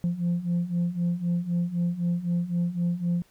sine beating tone pair, 171.3 / 175.2 Hz, F3 / F3, -33 / +6 cents, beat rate 3.9 Hz, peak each -27 / -24 dBFS, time 0.04-3.22 s, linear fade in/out 0 ms, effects tanh soft clip ceiling -20 dBFS + pink hiss -62 dBFS RMS until 3.3 s

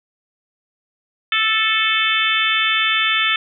harmonic tone with a mistuned harmonic, 440 Hz, A4, in tune, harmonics 3 / 4 / 5 / 6 / 7 / 8, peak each -22 / -22 / -22 / -22 / -22 / -22 dBFS, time 1.32-3.36 s, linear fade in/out 2 ms, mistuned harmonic 6, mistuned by -18 cents, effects none

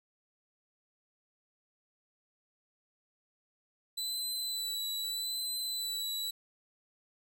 sawtooth tone with vibrato, 3987 Hz, B7, 16 cents sharp, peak -31 dBFS, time 3.97-6.31 s, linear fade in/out 10 ms, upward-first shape sine, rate 0.81 Hz, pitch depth 27 cents each way, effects none

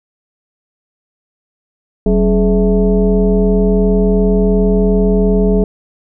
sine tone with frequency modulation, 190.6 Hz, G3, 48 cents flat, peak -8 dBFS, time 2.06-5.64 s, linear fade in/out 2 ms, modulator 232 Hz, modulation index 1.3, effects none

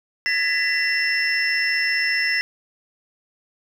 sine tone cluster, 1684 / 1843 / 1998 / 2725 / 5310 Hz, G#6 / A#6 / B6 / F7 / E8, +24 / -20 / +20 / -43 / +12 cents, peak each -27 / -28 / -20 / -28 / -25 dBFS, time 0.26-2.41 s, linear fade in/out 0 ms, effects tanh soft clip ceiling -11 dBFS + 8-bit

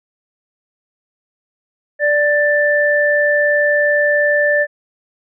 sine tone pair together, 587.3 / 1768.6 Hz, D5 / A6, 0 / +8 cents, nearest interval octave + perfect fifth, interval 1908 cents, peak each -14 dBFS, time 1.99-4.67 s, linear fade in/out 50 ms, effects none

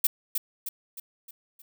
violet noise with echo, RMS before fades -21 dBFS, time 0.04-0.07 s, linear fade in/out 5 ms, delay 310 ms, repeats 5, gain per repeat -6 dB, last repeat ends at 1.62 s, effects none

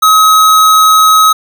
square tone, 1274 Hz, D#6, 41 cents sharp, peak -4 dBFS, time 0.02-1.33 s, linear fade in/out 10 ms, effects none

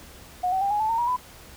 sine tone with pitch steps, 726 / 759.9 / 795.4 / 832.5 / 871.4 / 912.1 / 954.6 / 999.2 Hz, F#5 / F#5 / G5 / G#5 / A5 / A#5 / A#5 / B5, -33 / +46 / +25 / +4 / -17 / -38 / +41 / +20 cents, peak -21 dBFS, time 0.43-1.166 s, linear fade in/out 10 ms, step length 92 ms, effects added 69 Hz sine -53 dBFS peak until 1.56 s + pink hiss -47 dBFS RMS until 1.56 s

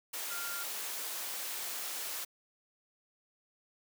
sine tone in noise, 1396.9 Hz, F6, in tune, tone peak -41 dBFS, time 0.3-0.64 s, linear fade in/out 10 ms, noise white, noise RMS -39 dBFS, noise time 0.13-2.25 s, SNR -5 dB, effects high-pass 400 Hz 12 dB/octave

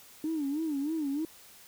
sine tone with vibrato, 298.7 Hz, D4, 29 cents sharp, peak -28 dBFS, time 0.24-1.25 s, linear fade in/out 2 ms, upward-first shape sine, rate 3.2 Hz, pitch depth 150 cents each way, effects tanh soft clip ceiling -24 dBFS + white hiss -54 dBFS RMS until 1.67 s

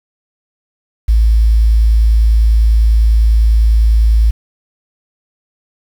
sine tone with quantisation, 55 Hz, A1, in tune, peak -6 dBFS, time 1.08-4.31 s, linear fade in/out 10 ms, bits 6, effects none

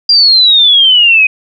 sine exponential sweep, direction down, 4817 to 2489 Hz, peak -3 dBFS, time 0.09-1.27 s, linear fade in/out 5 ms, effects none

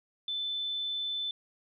sine tone, 3520 Hz, A7, in tune, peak -31 dBFS, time 0.28-1.31 s, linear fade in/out 2 ms, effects none

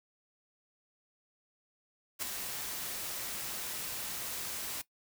white noise with ADSR envelope, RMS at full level -33 dBFS, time 2.19-4.82 s, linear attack 35 ms, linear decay 4 ms, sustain -6 dB, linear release 10 ms, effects noise-tail reverb RT60 0.1 s tail -18 dB re dry

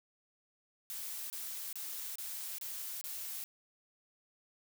blue noise bursts, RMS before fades -42 dBFS, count 6, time 0.9-3.44 s, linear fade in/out 0 ms, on 400 ms, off 28 ms, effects none

